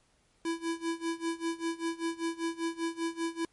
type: tone with tremolo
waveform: square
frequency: 331.9 Hz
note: E4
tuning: 12 cents sharp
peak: -29 dBFS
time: 0.45-3.45 s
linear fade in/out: 2 ms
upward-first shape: sine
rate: 5.1 Hz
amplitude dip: 90%
effects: pink hiss -69 dBFS RMS until 3.52 s + MP3 48 kbps